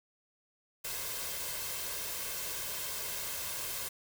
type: noise with comb filter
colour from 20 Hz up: white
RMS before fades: -38 dBFS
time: 0.84-3.89 s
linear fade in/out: 10 ms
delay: 1.9 ms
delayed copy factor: +0.55
effects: none